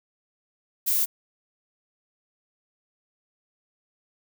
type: noise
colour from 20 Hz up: violet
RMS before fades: -23 dBFS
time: 0.86-1.06 s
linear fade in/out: 20 ms
effects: none